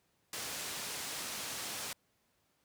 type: low-pass noise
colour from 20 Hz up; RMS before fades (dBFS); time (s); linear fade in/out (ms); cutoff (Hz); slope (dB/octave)
white; -41; 0.33-1.93; 2; 8800; 12
effects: pink hiss -75 dBFS RMS until 2.64 s + high-pass 80 Hz 12 dB/octave